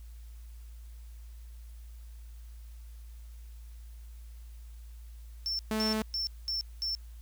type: tone bursts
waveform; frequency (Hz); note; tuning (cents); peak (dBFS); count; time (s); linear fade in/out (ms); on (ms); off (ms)
triangle; 5390; E8; +38; -29; 5; 5.46-6.95; 0; 130; 210
type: tone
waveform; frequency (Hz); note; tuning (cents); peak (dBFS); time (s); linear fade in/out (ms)
sawtooth; 217.5; A3; -20; -25; 5.71-6.02; 0
effects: added 57 Hz sine -44 dBFS peak until 7.21 s + white hiss -64 dBFS RMS until 7.21 s